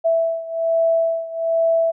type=beating tone pair; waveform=sine; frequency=659.3 / 660.5 Hz; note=E5 / E5; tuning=0 / +3 cents; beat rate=1.2 Hz; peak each=-18 / -21 dBFS; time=0.04-1.92 s; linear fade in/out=20 ms; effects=none